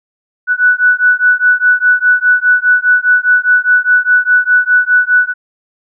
sine beating tone pair, 1480 / 1484.9 Hz, F#6 / F#6, 0 / +6 cents, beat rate 4.9 Hz, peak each -10 dBFS, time 0.47-5.34 s, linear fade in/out 50 ms, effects none

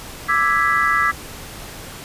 sine chord, E dominant seventh, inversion third, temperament equal, 1174.7 / 1318.5 / 1661.2 / 1975.5 Hz, D6 / E6 / G#6 / B6, 0 / 0 / 0 / 0 cents, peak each -20 dBFS, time 0.28-1.12 s, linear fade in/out 20 ms, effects pink hiss -35 dBFS RMS until 2.04 s + resampled to 32000 Hz

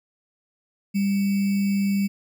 sine tone with sample-and-hold, 198.6 Hz, G3, 23 cents sharp, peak -19 dBFS, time 0.94-2.08 s, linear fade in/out 20 ms, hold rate 2450 Hz, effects none

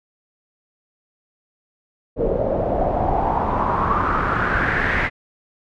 pink noise with low-pass filter sweep, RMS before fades -20 dBFS, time 2.16-5.1 s, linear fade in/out 50 ms, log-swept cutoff 500 to 2000 Hz, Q 5, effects none

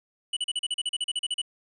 square tone bursts, 2956 Hz, F#7, 2 cents flat, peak -26 dBFS, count 15, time 0.33-1.417 s, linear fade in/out 5 ms, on 37 ms, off 38 ms, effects resampled to 24000 Hz

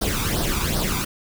pink noise with flanger, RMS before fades -23 dBFS, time 0.01-1.05 s, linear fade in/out 10 ms, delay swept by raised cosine 0.2 to 0.86 ms, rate 2.6 Hz, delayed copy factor +0.7, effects none

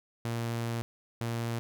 sawtooth tone pair in turn, 116.54 / 116.54 Hz, A#2 / A#2, 0 / 0 cents, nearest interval unison, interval 0 cents, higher neither, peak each -27 dBFS, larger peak neither, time 0.25-0.82 / 1.21-1.59 s, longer first, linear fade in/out 0 ms, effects none

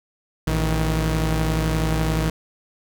sawtooth tone pair together, 56.69 / 158.4 Hz, A#1 / D#3, -48 / +31 cents, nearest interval octave + tritone, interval 1779 cents, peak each -18 dBFS, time 0.47-2.3 s, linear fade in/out 5 ms, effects none

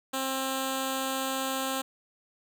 5% pulse tone with notch filter, 265.6 Hz, C4, 26 cents sharp, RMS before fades -31 dBFS, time 0.13-1.82 s, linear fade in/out 10 ms, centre 2100 Hz, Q 1.2, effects none

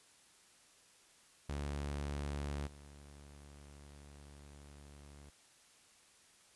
sawtooth tone with level steps, 71.8 Hz, D2, 39 cents flat, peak -34 / -50 dBFS, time 1.49-5.3 s, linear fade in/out 5 ms, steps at 2.66 s, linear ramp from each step 20 ms, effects white hiss -65 dBFS RMS until 6.55 s + resampled to 24000 Hz

